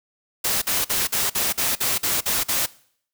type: noise bursts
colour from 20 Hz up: white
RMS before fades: -22 dBFS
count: 10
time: 0.44-2.663 s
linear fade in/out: 10 ms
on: 180 ms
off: 47 ms
effects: noise-tail reverb RT60 0.6 s tail -21 dB re dry